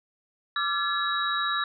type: tone cluster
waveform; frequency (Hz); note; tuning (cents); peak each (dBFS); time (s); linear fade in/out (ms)
sine; 1176 / 1360 / 1708 / 3849; D6 / F6 / G#6 / B7; +2 / -46 / +48 / -45; -30; 0.56-1.64; 2
effects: none